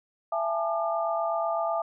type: tone cluster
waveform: sine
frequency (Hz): 668 / 831 / 879 / 1202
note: E5 / G#5 / A5 / D6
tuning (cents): +23 / +1 / -2 / +40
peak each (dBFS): -27 / -34 / -34 / -32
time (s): 0.32-1.82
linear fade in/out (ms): 5
effects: none